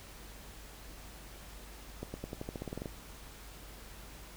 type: accelerating click train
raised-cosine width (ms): 2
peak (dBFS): -25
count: 13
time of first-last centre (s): 2.03-2.858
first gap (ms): 110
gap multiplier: 0.91
effects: added 50 Hz sine -51 dBFS peak until 4.36 s + pink hiss -52 dBFS RMS until 4.36 s